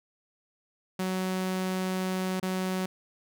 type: tone with dropouts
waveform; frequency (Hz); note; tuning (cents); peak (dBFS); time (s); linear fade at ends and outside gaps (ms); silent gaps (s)
sawtooth; 186.4; F#3; +13; -24; 0.99-2.86; 5; 2.399-2.427
effects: none